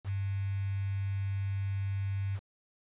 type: tone with quantisation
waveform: sine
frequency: 98.2 Hz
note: G2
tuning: 4 cents sharp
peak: -30 dBFS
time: 0.04-2.4 s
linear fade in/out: 50 ms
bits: 8
effects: resampled to 8000 Hz